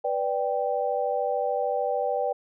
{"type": "chord", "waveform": "sine", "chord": "G major", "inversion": "first", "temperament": "equal", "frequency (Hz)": [493.9, 587.3, 784], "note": ["B4", "D5", "G5"], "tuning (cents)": [0, 0, 0], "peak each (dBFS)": -28, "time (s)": [0.04, 2.33], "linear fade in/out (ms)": 10, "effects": []}